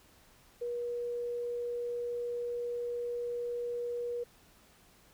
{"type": "tone", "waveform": "sine", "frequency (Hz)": 480.1, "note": "B4", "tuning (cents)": -49, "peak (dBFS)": -33, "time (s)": [0.61, 4.24], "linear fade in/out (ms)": 10, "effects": ["pink hiss -62 dBFS RMS until 5.13 s"]}